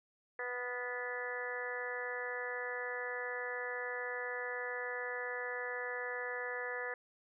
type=harmonic tone with a mistuned harmonic; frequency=246.9 Hz; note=B3; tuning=in tune; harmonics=2 / 3 / 4 / 5 / 6 / 7 / 8; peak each=-42 / -49 / -49 / -49 / -50 / -41 / -45 dBFS; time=0.39-6.94 s; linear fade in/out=2 ms; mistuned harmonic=6; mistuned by=-32 cents; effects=none